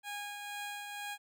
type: tone with tremolo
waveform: 15% pulse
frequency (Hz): 820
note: G#5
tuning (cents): -22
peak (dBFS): -32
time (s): 0.03-1.18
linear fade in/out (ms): 50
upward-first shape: triangle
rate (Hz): 2.1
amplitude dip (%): 40
effects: none